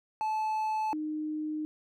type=tone pair in turn; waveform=triangle / sine; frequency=868 / 306.9 Hz; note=A5 / D#4; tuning=-24 / -24 cents; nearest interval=octave + tritone; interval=1800 cents; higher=first; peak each=-26 / -31 dBFS; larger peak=first; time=0.21-0.93 / 0.93-1.65 s; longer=neither; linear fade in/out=0 ms; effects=none